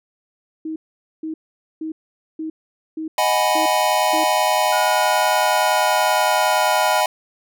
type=tone bursts; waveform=sine; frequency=316.5 Hz; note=D#4; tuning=30 cents sharp; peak=-24 dBFS; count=7; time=0.65-4.24 s; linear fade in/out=5 ms; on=110 ms; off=470 ms
type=chord; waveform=square; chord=G# minor seventh; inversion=second; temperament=equal; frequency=622.3 / 740 / 830.6 / 987.8 Hz; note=D#5 / F#5 / G#5 / B5; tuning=0 / 0 / 0 / 0 cents; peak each=-22 dBFS; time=3.18-7.06 s; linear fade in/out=2 ms
type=tone with pitch glide; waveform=sine; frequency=1441 to 1420.3 Hz; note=F#6 to F6; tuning=-46 to +29 cents; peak=-25 dBFS; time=4.72-7.01 s; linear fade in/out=10 ms; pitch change=-25 cents; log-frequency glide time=5.4-6.64 s
effects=none